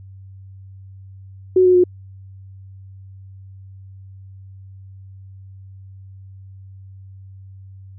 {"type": "tone with pitch steps", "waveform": "sine", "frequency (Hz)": [370, 364.7, 359.5], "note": ["F#4", "F#4", "F#4"], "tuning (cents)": [0, -25, -50], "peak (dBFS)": -9, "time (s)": [1.56, 1.839], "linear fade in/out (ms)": 5, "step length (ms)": 93, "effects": ["added 96 Hz sine -37 dBFS peak until 7.98 s"]}